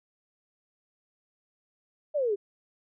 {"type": "exponential sweep", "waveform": "sine", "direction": "down", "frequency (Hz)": [623, 385.1], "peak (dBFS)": -24, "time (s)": [2.14, 2.36], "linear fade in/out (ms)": 20, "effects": []}